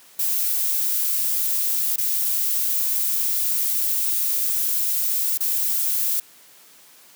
violet noise with dropouts, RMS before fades -22 dBFS, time 0.19-6.2 s, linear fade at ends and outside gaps 5 ms, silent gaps 1.961-1.98 / 5.376-5.405 s, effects white hiss -50 dBFS RMS until 7.15 s + high-pass 150 Hz 12 dB/octave

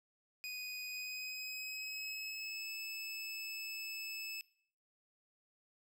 25% pulse tone with pitch glide, 2489 to 2611 Hz, D#7 to E7, 0 to -17 cents, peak -38 dBFS, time 0.44-4.41 s, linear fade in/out 0 ms, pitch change +83 cents, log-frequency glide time 0.84-2.73 s, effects noise-tail reverb RT60 0.6 s tail -21 dB re dry

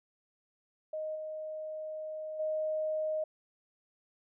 sine tone with level steps, 622.3 Hz, D#5, in tune, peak -34 / -37 / -30 dBFS, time 0.93-3.24 s, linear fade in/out 5 ms, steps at 1.15 / 2.39 s, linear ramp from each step 10 ms, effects none

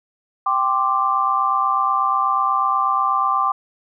sine chord, G suspended fourth, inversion none, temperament equal, 784 / 1046.5 / 1174.7 Hz, G5 / C6 / D6, 0 / 0 / 0 cents, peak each -23 / -21 / -18 dBFS, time 0.46-3.52 s, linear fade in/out 5 ms, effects none

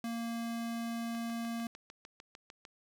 square tone, 231.7 Hz, A#3, 10 cents flat, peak -36 dBFS, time 0.04-1.67 s, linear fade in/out 2 ms
click train, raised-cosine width 0.2 ms, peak -32 dBFS, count 11, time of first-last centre 1.15-2.652 s, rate 6.66 Hz
effects none

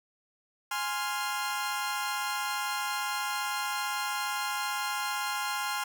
sawtooth chord, F minor, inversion first, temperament equal, 830.6 / 1046.5 / 1396.9 Hz, Ab5 / C6 / F6, 0 / 0 / 0 cents, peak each -31 dBFS, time 0.71-5.84 s, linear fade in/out 5 ms, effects none

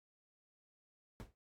brown noise with exponential decay, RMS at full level -43 dBFS, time 1.2-1.35 s, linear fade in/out 0 ms, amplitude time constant 31 ms, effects AAC 64 kbps

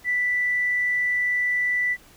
triangle tone with tanh clipping, 1975.5 Hz, B6, in tune, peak -20 dBFS, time 0.04-1.97 s, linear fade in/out 50 ms, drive 3 dB, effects pink hiss -52 dBFS RMS until 2.16 s

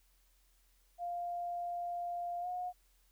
sine tone with pitch glide, 699 to 722 Hz, F5 to F#5, +1 to -43 cents, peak -36 dBFS, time 0.98-2.73 s, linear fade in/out 50 ms, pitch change +56 cents, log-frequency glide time 2.41-2.47 s, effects added 43 Hz sine -68 dBFS peak until 3.11 s + white hiss -73 dBFS RMS until 3.11 s

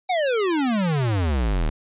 square exponential sweep, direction down, 765 to 35.61 Hz, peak -20 dBFS, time 0.09-1.7 s, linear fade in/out 10 ms, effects resampled to 8000 Hz

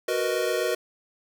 square chord, B major seventh, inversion second, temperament equal, 370 / 466.2 / 493.9 / 622.3 Hz, F#4 / A#4 / B4 / D#5, 0 / 0 / 0 / 0 cents, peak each -30 dBFS, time 0.08-0.75 s, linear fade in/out 5 ms, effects none

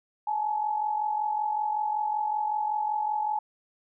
sine tone pair together, 846.7 / 892 Hz, G#5 / A5, +33 / +23 cents, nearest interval minor second, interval 90 cents, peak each -26 / -33 dBFS, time 0.27-3.39 s, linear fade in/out 5 ms, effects none

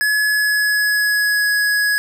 square tone with pitch glide, 1700 to 1673.7 Hz, G#6 to G#6, +40 to +13 cents, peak -15 dBFS, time 0.01-1.98 s, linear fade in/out 0 ms, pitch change -27 cents, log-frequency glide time 0.25-1.5 s, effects none

